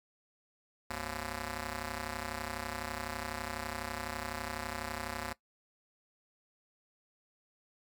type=ring-modulated tone; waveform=5% pulse; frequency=155.2 Hz; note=D#3; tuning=4 cents flat; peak=-23 dBFS; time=0.9-5.33 s; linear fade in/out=5 ms; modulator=404 Hz; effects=noise-tail reverb RT60 0.1 s tail -18 dB re dry